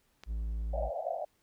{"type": "click", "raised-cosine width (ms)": 0.2, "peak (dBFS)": -28, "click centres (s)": 0.236}
{"type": "tone", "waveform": "triangle", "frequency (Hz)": 55.2, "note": "A1", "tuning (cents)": 6, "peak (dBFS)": -30, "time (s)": [0.26, 0.91], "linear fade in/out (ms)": 50}
{"type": "band-pass noise", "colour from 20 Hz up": "white", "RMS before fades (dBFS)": -36, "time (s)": [0.73, 1.25], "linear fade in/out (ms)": 5, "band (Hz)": [540, 750], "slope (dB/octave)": 96}
{"effects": ["pink hiss -72 dBFS RMS until 1.42 s"]}